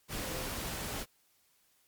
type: tone in noise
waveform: sine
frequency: 518 Hz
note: C5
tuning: 17 cents flat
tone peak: -44 dBFS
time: 0.2-0.5 s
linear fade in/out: 50 ms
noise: pink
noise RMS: -38 dBFS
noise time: 0.08-1.06 s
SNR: -9 dB
effects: white hiss -70 dBFS RMS until 1.87 s + MP3 96 kbps